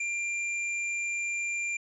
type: tone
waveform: square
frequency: 2382 Hz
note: D7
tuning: 24 cents sharp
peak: -30 dBFS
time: 0-1.77 s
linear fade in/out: 5 ms
effects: resampled to 24000 Hz